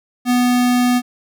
square tone, 246.7 Hz, B3, 2 cents flat, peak -13 dBFS, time 0.25-1.02 s, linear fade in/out 50 ms, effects none

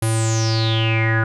square tone with low-pass filter sweep, 112 Hz, A2, 31 cents sharp, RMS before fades -18 dBFS, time 0.02-1.24 s, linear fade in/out 5 ms, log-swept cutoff 11000 to 1500 Hz, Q 10, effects none

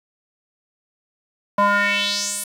square tone with band-pass filter sweep, 202.9 Hz, G#3, 40 cents flat, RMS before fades -20 dBFS, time 1.58-2.44 s, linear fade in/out 5 ms, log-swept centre 870 to 11000 Hz, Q 3.4, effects 8-bit

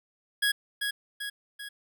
25% pulse tone with echo, 1661.2 Hz, G#6, in tune, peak -19 dBFS, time 0.42-0.52 s, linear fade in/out 10 ms, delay 390 ms, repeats 3, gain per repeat -5 dB, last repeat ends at 1.69 s, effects none

